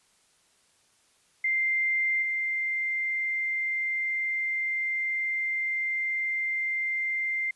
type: tone with level steps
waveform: sine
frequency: 2093 Hz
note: C7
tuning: in tune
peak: -23 / -26 dBFS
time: 1.44-7.51 s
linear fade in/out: 5 ms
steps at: 2.22 s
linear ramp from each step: 5 ms
effects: white hiss -65 dBFS RMS until 7.55 s + resampled to 24000 Hz